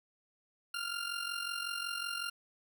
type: tone with amplitude modulation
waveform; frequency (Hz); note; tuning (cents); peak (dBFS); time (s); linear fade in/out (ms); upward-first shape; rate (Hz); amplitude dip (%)
20% pulse; 1396.9; F6; 0; -28; 0.74-2.3; 5; sine; 45.4; 65
effects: none